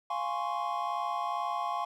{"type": "chord", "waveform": "triangle", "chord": "Db major seventh", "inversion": "first", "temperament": "equal", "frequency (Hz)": [698.5, 830.6, 1046.5, 1108.7], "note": ["F5", "Ab5", "C6", "Db6"], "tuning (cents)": [0, 0, 0, 0], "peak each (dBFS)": -34, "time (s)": [0.1, 1.85], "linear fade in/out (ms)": 5, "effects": []}